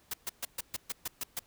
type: noise bursts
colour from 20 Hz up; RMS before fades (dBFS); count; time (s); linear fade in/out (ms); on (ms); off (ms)
white; -35; 9; 0.11-1.393; 5; 27; 130
effects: pink hiss -65 dBFS RMS until 1.46 s